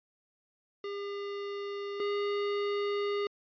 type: tone pair in turn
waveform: square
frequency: 403.2 / 407.4 Hz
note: G4 / G#4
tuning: +49 / -33 cents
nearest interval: unison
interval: 18 cents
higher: second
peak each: -36 / -30 dBFS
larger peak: second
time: 0.84-2 / 2-3.27 s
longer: second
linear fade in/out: 2 ms
effects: resampled to 11025 Hz